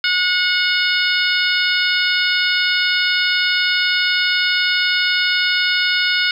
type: harmonic tone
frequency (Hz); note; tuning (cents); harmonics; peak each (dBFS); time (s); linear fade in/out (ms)
728; F#5; -28; 2 / 3 / 4 / 5 / 6 / 7; -19 / -21 / -22 / -23 / -24 / -24; 0.04-6.31; 2
effects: 8-bit